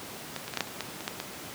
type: clicks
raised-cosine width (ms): 0.2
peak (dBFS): -16 / -19 / -18 / -10 / -8 / -26 / -14 / -21 / -12 / -15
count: 10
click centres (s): 0.363 / 0.48 / 0.538 / 0.573 / 0.607 / 0.673 / 0.807 / 1.007 / 1.079 / 1.201
effects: pink hiss -41 dBFS RMS until 1.54 s + high-pass 150 Hz 12 dB/octave